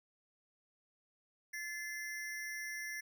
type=ring-modulated tone; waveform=square; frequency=1904 Hz; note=A#6; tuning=36 cents sharp; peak=-38 dBFS; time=1.53-3.01 s; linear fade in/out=10 ms; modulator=171 Hz; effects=none